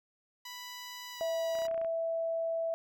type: tone with pitch glide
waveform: 10% pulse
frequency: 987.8 to 974.8 Hz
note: B5 to B5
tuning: 0 to -23 cents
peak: -34 dBFS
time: 0.45-1.67 s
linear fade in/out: 5 ms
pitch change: -23 cents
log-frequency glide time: 1.11-1.23 s
type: tone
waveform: sine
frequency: 659.3 Hz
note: E5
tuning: in tune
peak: -30 dBFS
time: 1.21-2.74 s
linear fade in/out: 0 ms
type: clicks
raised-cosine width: 0.5 ms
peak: -33 dBFS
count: 10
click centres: 1.553 / 1.588 / 1.62 / 1.653 / 1.683 / 1.713 / 1.744 / 1.778 / 1.815 / 1.847 s
effects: none